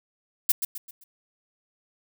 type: noise with echo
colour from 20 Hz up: violet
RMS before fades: -19 dBFS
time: 0.49-0.52 s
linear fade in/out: 5 ms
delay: 130 ms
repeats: 4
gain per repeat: -8 dB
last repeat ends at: 1.04 s
effects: none